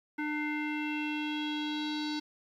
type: tone with low-pass filter sweep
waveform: square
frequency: 300 Hz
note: D4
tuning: 37 cents sharp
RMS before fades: -34 dBFS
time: 0.18-2.2 s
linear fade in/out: 10 ms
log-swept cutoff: 1900 to 4500 Hz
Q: 5.3
effects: 11-bit